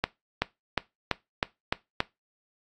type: accelerating click train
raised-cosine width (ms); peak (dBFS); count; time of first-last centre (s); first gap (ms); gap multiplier
0.3; -7; 7; 0.04-2.004; 380; 0.94
effects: noise-tail reverb RT60 0.2 s tail -19 dB re dry + AAC 64 kbps